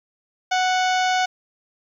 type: harmonic tone with a mistuned harmonic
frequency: 740 Hz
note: F#5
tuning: in tune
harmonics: 1 / 2 / 3 / 4 / 5 / 6 / 7 / 8 / 9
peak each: -19 / -25 / -29 / -31 / -33 / -35 / -36 / -37 / -38 dBFS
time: 0.51-1.26 s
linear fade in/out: 10 ms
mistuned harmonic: 5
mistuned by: -58 cents
effects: 9-bit